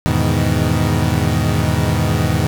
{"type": "chord", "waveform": "30% pulse", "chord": "E major seventh", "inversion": "none", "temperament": "equal", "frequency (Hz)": [82.41, 103.83, 123.47, 155.56], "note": ["E2", "G#2", "B2", "D#3"], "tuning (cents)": [0, 0, 0, 0], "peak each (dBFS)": -17, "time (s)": [0.06, 2.47], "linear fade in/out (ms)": 0, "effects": []}